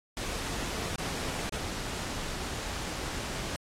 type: noise with dropouts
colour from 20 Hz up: pink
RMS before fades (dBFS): -35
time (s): 0.17-3.56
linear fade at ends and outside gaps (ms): 0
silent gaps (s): 0.959-0.983 / 1.494-1.524
effects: low-pass 9000 Hz 12 dB/octave + AAC 48 kbps